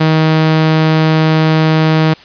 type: tone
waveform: sawtooth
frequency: 158 Hz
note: D#3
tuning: 27 cents sharp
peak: -4 dBFS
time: 0-2.14 s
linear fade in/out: 10 ms
effects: white hiss -38 dBFS RMS until 2.24 s + resampled to 11025 Hz